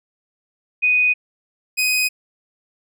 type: tone pair in turn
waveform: sine / sawtooth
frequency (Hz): 2489 / 2505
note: D#7 / D#7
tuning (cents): 0 / +11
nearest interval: unison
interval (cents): 11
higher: second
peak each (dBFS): -13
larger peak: neither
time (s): 0.82-1.14 / 1.77-2.09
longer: neither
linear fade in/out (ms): 20
effects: none